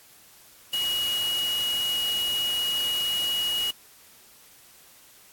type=tone in noise; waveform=sine; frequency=2899 Hz; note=F#7; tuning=36 cents flat; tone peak=-24 dBFS; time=0.73-3.71 s; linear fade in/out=5 ms; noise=white; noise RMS=-35 dBFS; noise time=0.73-3.71 s; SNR=+8 dB; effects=white hiss -53 dBFS RMS until 5.32 s + AAC 64 kbps